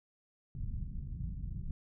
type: low-pass noise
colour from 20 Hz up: pink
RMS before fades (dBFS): -39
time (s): 0.55-1.71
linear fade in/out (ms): 2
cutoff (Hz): 160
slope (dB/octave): 24
effects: none